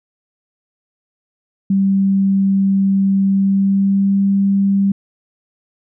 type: tone with pitch glide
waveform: sine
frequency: 194.9 to 197.16 Hz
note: G3 to G3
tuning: -10 to +10 cents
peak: -11 dBFS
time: 1.7-4.92 s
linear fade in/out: 5 ms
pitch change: +20 cents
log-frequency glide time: 3.27-4.21 s
effects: none